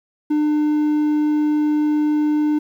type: tone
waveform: triangle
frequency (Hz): 300.6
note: D4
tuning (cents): +40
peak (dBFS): -13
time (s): 0.3-2.59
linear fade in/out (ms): 10
effects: 9-bit